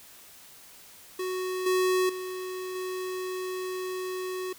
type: tone with level steps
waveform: square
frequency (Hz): 370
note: F#4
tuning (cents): 0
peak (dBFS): -30 / -23 / -34 / -32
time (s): 1.19-4.53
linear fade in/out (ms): 5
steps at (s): 1.66 / 2.09 / 2.75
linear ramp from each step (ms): 5
effects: white hiss -51 dBFS RMS until 4.58 s